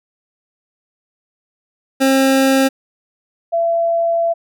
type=tone pair in turn; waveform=25% pulse / sine; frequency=267.8 / 673.1 Hz; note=C4 / E5; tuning=+40 / +36 cents; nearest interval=octave + major third; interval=1596 cents; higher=second; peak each=-7 / -13 dBFS; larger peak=first; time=2-2.69 / 3.52-4.34 s; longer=second; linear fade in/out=20 ms; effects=none